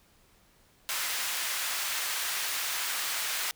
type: high-pass noise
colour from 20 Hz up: pink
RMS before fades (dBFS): -32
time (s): 0.89-3.51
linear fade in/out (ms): 0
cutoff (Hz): 1400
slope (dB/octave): 12
effects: pink hiss -63 dBFS RMS until 3.55 s